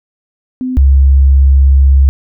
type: tone pair in turn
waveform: sine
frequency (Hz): 255.3 / 68.03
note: C4 / C#2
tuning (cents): -42 / -32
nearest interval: octave + major seventh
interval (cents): 2290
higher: first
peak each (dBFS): -14 / -3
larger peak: second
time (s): 0.61-0.77 / 0.77-2.09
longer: second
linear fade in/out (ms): 0
effects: none